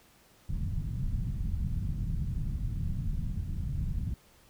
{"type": "low-pass noise", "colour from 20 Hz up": "pink", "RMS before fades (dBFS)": -32, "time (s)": [0.49, 4.14], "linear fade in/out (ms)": 5, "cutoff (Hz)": 170, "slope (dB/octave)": 24, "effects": ["pink hiss -61 dBFS RMS until 4.49 s"]}